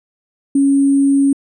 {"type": "tone with sample-and-hold", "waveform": "sine", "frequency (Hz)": 277.2, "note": "C#4", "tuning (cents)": 0, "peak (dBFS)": -9, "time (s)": [0.55, 1.33], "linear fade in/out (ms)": 5, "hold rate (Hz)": 8820, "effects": ["resampled to 32000 Hz"]}